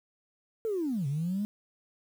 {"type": "linear two-way sweep", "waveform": "sine", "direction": "down then up", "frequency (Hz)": [460, 132.9, 212.9], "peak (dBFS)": -27, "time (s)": [0.65, 1.45], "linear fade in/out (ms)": 0, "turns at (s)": 1.07, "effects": ["tanh soft clip ceiling -24 dBFS", "9-bit"]}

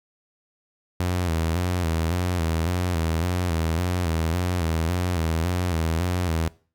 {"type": "tone with vibrato", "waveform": "sawtooth", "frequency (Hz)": 85.4, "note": "F2", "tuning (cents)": -38, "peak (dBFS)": -18, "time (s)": [1, 6.48], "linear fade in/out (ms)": 0, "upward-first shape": "square", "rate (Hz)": 1.8, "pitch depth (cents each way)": 85, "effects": ["noise-tail reverb RT60 0.4 s tail -21 dB re dry"]}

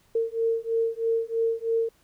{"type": "beating tone pair", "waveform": "sine", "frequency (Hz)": [454.2, 457.3], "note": ["A#4", "A#4"], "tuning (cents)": [-45, -33], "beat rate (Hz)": 3.1, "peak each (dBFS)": -26, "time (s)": [0.15, 1.89], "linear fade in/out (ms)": 5, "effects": ["pink hiss -63 dBFS RMS until 2.03 s"]}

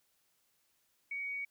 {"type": "tone with frequency modulation", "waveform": "sine", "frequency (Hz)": 2248, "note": "C#7", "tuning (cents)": 24, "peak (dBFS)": -36, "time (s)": [1.11, 1.45], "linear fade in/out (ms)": 5, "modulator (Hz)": 78.1, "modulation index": 0.26, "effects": ["white hiss -75 dBFS RMS until 1.5 s"]}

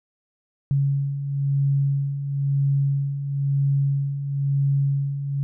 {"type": "beating tone pair", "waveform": "sine", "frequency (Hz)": [138.59, 139.59], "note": ["C#3", "C#3"], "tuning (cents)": [0, 12], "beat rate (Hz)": 1, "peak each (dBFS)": [-27, -20], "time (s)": [0.71, 5.43], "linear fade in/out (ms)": 0, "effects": []}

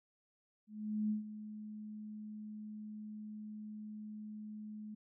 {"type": "tone with ADSR envelope", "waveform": "sine", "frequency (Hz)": 212.9, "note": "G#3", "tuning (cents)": 43, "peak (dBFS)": -31, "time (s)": [0.67, 4.95], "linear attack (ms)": 430, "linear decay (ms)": 130, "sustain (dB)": -13, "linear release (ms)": 10, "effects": []}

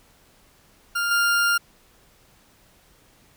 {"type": "tone with level steps", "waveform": "40% pulse", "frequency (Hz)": 1401, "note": "F6", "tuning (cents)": 5, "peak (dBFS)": [-21, -17], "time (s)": [0.95, 1.58], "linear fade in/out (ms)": 10, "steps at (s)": 1.11, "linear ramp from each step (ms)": 2, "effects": ["pink hiss -57 dBFS RMS until 3.36 s"]}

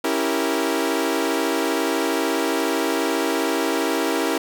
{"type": "chord", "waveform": "sawtooth", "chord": "C# diminished seventh", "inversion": "none", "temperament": "equal", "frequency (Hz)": [277.2, 329.6, 392, 466.2], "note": ["C#4", "E4", "G4", "Bb4"], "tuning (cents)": [0, 0, 0, 0], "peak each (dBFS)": [-22, -20, -23, -22], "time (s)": [0.04, 4.38], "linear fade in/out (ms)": 5, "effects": []}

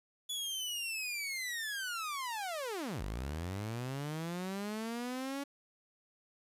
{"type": "linear two-way sweep", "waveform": "sawtooth", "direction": "down then up", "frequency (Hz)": [3442, 46.25, 283.4], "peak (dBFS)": -33, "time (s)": [0.29, 5.44], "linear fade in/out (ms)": 10, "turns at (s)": 3.03, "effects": ["resampled to 32000 Hz", "10-bit"]}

